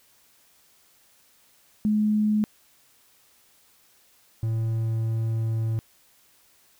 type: tone pair in turn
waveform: sine / triangle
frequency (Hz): 212.2 / 112.41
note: G#3 / A2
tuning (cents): +38 / +38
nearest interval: major seventh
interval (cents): 1100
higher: first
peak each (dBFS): -19 / -21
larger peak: first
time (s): 1.85-2.44 / 4.43-5.79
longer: second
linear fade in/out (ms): 0
effects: white hiss -60 dBFS RMS until 6.79 s